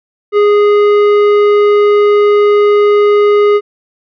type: tone with tanh clipping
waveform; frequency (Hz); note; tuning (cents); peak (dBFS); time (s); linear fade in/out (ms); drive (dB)
sine; 413.5; G#4; -8; -7; 0.32-3.61; 50; 12
effects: none